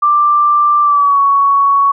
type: tone with pitch glide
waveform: sine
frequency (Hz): 1180 to 1117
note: D6 to C#6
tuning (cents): +8 to +13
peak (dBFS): -7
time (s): 0.02-1.92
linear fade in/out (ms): 10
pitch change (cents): -95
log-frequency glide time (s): 0.82-1.19
effects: none